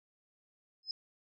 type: tone with exponential growth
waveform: sine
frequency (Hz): 5100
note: D#8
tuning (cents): +42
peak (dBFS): -30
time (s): 0.83-0.91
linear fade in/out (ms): 2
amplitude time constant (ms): 16
effects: none